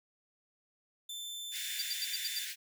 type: tone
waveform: sawtooth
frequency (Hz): 3543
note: A7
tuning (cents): +11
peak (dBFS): -37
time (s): 1.09-2.45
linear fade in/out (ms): 5
type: high-pass noise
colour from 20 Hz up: pink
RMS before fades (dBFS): -41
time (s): 1.51-2.56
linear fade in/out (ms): 50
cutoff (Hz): 1600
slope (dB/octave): 96
type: tone bursts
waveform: square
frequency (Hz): 4699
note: D8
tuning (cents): 0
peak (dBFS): -34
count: 6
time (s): 1.79-2.389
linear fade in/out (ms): 2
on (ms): 29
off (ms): 85
effects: none